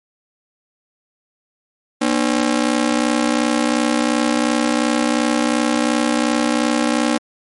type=ring-modulated tone; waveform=sawtooth; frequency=269.7 Hz; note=C#4; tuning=47 cents flat; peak=-8 dBFS; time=2.01-7.18 s; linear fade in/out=10 ms; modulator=31.4 Hz; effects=MP3 48 kbps